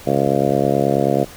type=harmonic tone; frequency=69.3 Hz; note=C#2; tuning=in tune; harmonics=2 / 3 / 4 / 5 / 6 / 7 / 8 / 9 / 10; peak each=-23 / -23 / -23 / -23 / -23 / -23 / -23 / -23 / -23 dBFS; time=0.06-1.25 s; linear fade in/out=20 ms; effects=pink hiss -39 dBFS RMS until 1.36 s